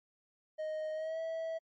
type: tone with pitch glide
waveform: triangle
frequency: 622.3 to 651 Hz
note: D#5 to E5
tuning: 0 to -22 cents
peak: -33 dBFS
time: 0.58-1.59 s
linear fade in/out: 20 ms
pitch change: +78 cents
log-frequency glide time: 0.93-1.2 s
effects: MP3 32 kbps